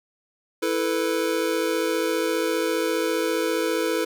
square chord, E suspended fourth, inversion none, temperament just, 329.6 / 439.5 / 494.4 Hz, E4 / A4 / B4, 0 / -2 / +2 cents, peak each -27 dBFS, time 0.62-4.05 s, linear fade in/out 10 ms, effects none

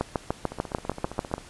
two click trains, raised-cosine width 1 ms, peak -21 / -10 dBFS, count 14 / 10, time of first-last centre 0.52-1.381 / 0.01-1.339 s, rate 15.1 / 6.77 Hz, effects pink hiss -48 dBFS RMS until 1.49 s + resampled to 24000 Hz

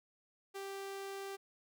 sawtooth tone, 392.3 Hz, G4, 1 cent sharp, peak -38 dBFS, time 0.54-1.37 s, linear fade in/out 20 ms, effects none

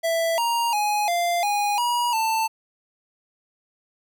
square tone with pitch steps, 662 / 937 / 835 / 694 / 822 / 961 / 889 Hz, E5 / A#5 / G#5 / F5 / G#5 / B5 / A5, +7 / +9 / +9 / -11 / -18 / -48 / +18 cents, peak -21 dBFS, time 0.03-2.48 s, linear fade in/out 20 ms, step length 350 ms, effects none

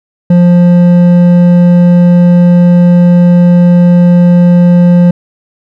triangle tone with hard clipping, 175.6 Hz, F3, 10 cents sharp, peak -3 dBFS, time 0.3-5.11 s, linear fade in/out 5 ms, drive 10 dB, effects none

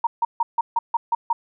sine tone bursts, 932.3 Hz, A#5, in tune, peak -16 dBFS, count 8, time 0.04-1.33 s, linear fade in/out 5 ms, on 30 ms, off 150 ms, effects none

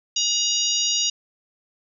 harmonic tone with a mistuned harmonic, 955 Hz, A#5, 42 cents sharp, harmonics 3 / 4 / 5 / 6 / 7, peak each -26 / -26 / -26 / -26 / -26 dBFS, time 0.16-1.1 s, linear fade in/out 5 ms, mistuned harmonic 4, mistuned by -23 cents, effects none

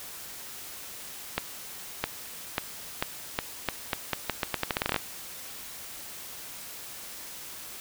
accelerating click train, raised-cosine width 0.3 ms, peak -9 dBFS, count 20, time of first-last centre 1.38-4.962 s, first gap 660 ms, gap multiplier 0.82, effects white hiss -42 dBFS RMS until 7.8 s

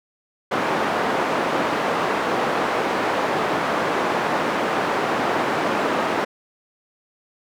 white band-pass noise, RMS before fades -22 dBFS, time 0.51-6.25 s, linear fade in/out 10 ms, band 230 to 1100 Hz, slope 12 dB/octave, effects none

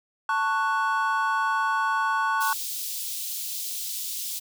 triangle chord, F# minor, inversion first, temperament just, 888 / 1110 / 1480 Hz, A5 / C#6 / F#6, +16 / +2 / 0 cents, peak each -25 / -24 / -25 dBFS, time 0.29-2.53 s, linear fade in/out 2 ms
white high-pass noise, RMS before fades -32 dBFS, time 2.4-4.4 s, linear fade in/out 20 ms, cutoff 3300 Hz, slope 24 dB/octave
effects none

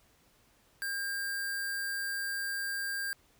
sine tone with sample-and-hold, 1605 Hz, G6, 40 cents sharp, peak -32 dBFS, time 0.82-3.13 s, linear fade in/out 0 ms, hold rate 6300 Hz, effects pink hiss -66 dBFS RMS until 3.39 s

